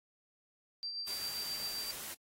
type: tone with tremolo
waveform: sine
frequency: 4699 Hz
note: D8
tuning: in tune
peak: -36 dBFS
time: 0.83-1.91 s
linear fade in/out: 0 ms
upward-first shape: sine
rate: 7.6 Hz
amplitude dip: 40%
type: noise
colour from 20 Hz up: white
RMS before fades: -44 dBFS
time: 1.06-2.15 s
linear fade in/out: 20 ms
effects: AAC 48 kbps